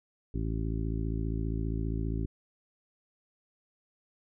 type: harmonic tone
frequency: 55 Hz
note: A1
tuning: in tune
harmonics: 1 / 2 / 3 / 4 / 5 / 6 / 7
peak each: -32 / -35 / -38 / -43 / -39 / -43 / -44 dBFS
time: 0.34-2.26 s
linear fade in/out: 5 ms
effects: none